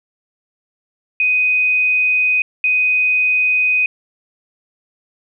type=tone pair in turn; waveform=sine; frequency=2500 / 2500 Hz; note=D#7 / D#7; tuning=+8 / +8 cents; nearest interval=unison; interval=0 cents; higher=neither; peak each=-12 dBFS; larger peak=neither; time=1.2-2.42 / 2.64-3.86 s; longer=neither; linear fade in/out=2 ms; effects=none